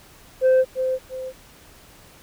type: tone with echo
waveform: sine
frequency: 518 Hz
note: C5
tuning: 17 cents flat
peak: -10 dBFS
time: 0.41-0.65 s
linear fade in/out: 50 ms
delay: 340 ms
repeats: 2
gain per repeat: -9 dB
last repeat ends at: 1.33 s
effects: tanh soft clip ceiling -12 dBFS + pink hiss -49 dBFS RMS until 2.22 s